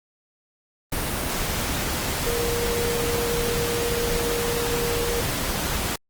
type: tone in noise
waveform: sine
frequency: 472.5 Hz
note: A#4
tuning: 23 cents sharp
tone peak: -25 dBFS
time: 2.26-5.21 s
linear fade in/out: 5 ms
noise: pink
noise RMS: -26 dBFS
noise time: 0.92-5.96 s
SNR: -2 dB
effects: Opus 32 kbps